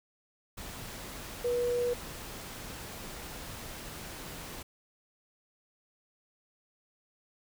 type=tone in noise; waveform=sine; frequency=485.1 Hz; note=B4; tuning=31 cents flat; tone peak=-27 dBFS; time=1.44-1.94 s; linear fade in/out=10 ms; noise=pink; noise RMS=-43 dBFS; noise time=0.57-4.63 s; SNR=+13 dB; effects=none